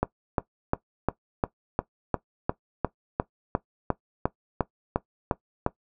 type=click train; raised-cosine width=1 ms; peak=-8 dBFS; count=17; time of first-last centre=0.03-5.664 s; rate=2.84 Hz; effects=noise-tail reverb RT60 0.1 s tail -17 dB re dry